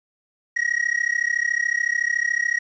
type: tone with amplitude modulation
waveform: triangle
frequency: 1900 Hz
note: A#6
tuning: 33 cents sharp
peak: -14 dBFS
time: 0.56-2.59 s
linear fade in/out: 10 ms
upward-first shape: sine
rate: 33.8 Hz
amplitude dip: 95%
effects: resampled to 16000 Hz + 9-bit